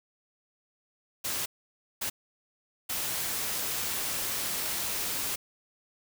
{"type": "noise bursts at uneven times", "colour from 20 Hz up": "white", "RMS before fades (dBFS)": -32, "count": 3, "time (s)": [[1.24, 1.46], [2.01, 2.1], [2.89, 5.36]], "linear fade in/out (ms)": 10, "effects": []}